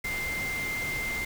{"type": "tone in noise", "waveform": "sine", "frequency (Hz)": 2093, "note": "C7", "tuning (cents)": 0, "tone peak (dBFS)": -30, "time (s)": [0.04, 1.25], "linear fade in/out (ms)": 5, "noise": "pink", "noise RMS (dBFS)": -37, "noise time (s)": [0.04, 1.25], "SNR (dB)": 4, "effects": []}